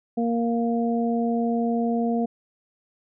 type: harmonic tone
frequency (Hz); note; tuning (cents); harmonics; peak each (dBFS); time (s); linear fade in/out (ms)
233.1; A#3; 0; 1 / 2 / 3; -22 / -28 / -29; 0.17-2.26; 10
effects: none